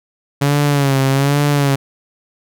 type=tone with vibrato; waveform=sawtooth; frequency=139.9 Hz; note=C#3; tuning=16 cents sharp; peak=-8 dBFS; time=0.41-1.76 s; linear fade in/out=10 ms; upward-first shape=sine; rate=1.2 Hz; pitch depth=69 cents each way; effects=none